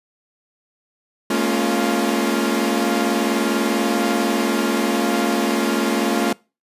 sawtooth chord, Bb minor seventh, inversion third, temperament equal with one note detuned, 212.8 / 233.1 / 277.2 / 349.2 Hz, Ab3 / Bb3 / Db4 / F4, +42 / 0 / 0 / 0 cents, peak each -19 dBFS, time 1.3-6.33 s, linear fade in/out 5 ms, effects noise-tail reverb RT60 0.3 s tail -24 dB re dry + resampled to 32000 Hz

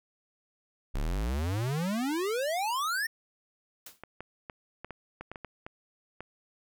square exponential sweep, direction up, 31.77 to 1864.7 Hz, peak -29 dBFS, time 0.94-3.07 s, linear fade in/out 10 ms
white noise with exponential decay, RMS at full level -42 dBFS, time 3.86-4.03 s, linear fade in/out 5 ms, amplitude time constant 35 ms
clicks, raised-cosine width 0.5 ms, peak -25 dBFS, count 11, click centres 4.036 / 4.206 / 4.498 / 4.846 / 4.907 / 5.21 / 5.316 / 5.358 / 5.447 / 5.665 / 6.206 s
effects none

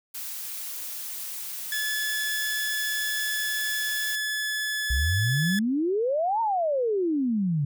blue noise, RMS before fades -35 dBFS, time 0.14-4.16 s, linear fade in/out 10 ms
sawtooth tone, 1717 Hz, A6, 43 cents flat, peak -23 dBFS, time 1.72-5.59 s, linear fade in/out 2 ms
sine exponential two-way sweep, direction up then down, 60.4 to 932.3 to 137.9 Hz, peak -22 dBFS, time 4.9-7.65 s, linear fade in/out 5 ms, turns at 6.41 s
effects none

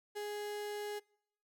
35% pulse tone, 415.3 Hz, G#4, in tune, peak -37 dBFS, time 0.15-1 s, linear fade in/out 20 ms, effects noise-tail reverb RT60 0.7 s tail -26 dB re dry

